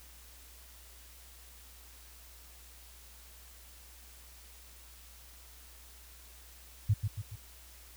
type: tone with echo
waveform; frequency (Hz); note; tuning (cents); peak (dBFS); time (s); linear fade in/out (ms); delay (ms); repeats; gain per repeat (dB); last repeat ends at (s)
sine; 103.83; G#2; 0; -22; 6.89-6.94; 10; 140; 3; -6; 7.36
effects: added 60 Hz sine -55 dBFS peak until 7.96 s + white hiss -56 dBFS RMS until 7.96 s